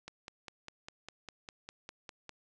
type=click train; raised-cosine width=0.2 ms; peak=-27 dBFS; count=12; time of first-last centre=0.08-2.293 s; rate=4.97 Hz; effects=resampled to 22050 Hz